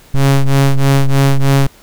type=ring-modulated tone; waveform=square; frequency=68.9 Hz; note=C#2; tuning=10 cents flat; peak=-5 dBFS; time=0.14-1.67 s; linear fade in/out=5 ms; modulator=67.3 Hz; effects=pink hiss -44 dBFS RMS until 1.82 s